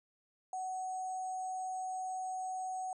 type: tone with sample-and-hold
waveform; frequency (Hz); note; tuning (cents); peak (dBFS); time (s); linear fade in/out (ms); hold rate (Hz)
sine; 747; F#5; +16; -36; 0.53-2.93; 2; 7350
effects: resampled to 24000 Hz